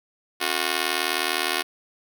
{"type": "tone with amplitude modulation", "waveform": "5% pulse", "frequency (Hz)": 363.1, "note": "F#4", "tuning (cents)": -33, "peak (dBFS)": -7, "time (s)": [0.4, 1.63], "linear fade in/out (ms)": 20, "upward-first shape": "sine", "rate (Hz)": 79.7, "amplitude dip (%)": 100, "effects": []}